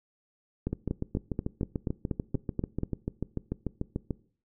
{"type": "two click trains", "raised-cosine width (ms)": 3, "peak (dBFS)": [-16, -17], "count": [10, 24], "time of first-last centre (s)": [[0.67, 2.833], [0.73, 4.107]], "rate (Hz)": [4.16, 6.81], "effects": ["noise-tail reverb RT60 0.5 s tail -21 dB re dry"]}